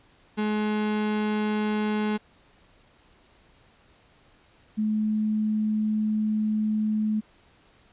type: tone pair in turn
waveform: 35% pulse / sine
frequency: 212.1 / 214.7 Hz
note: G#3 / A3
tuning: +37 / -42 cents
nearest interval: unison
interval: 21 cents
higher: second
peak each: -22 dBFS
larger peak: neither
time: 0.37-2.18 / 4.77-7.21 s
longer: second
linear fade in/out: 20 ms
effects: pink hiss -59 dBFS RMS until 7.92 s + resampled to 8000 Hz